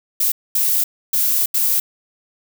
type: noise bursts at uneven times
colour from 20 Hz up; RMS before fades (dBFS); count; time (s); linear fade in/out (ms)
violet; -17; 4; 0.2-0.32 / 0.55-0.84 / 1.13-1.46 / 1.54-1.8; 5
effects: none